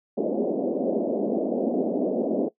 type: band-pass noise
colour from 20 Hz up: pink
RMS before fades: -25 dBFS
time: 0.17-2.49 s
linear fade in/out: 10 ms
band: 210 to 640 Hz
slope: 48 dB/octave
effects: noise-tail reverb RT60 0.1 s tail -19 dB re dry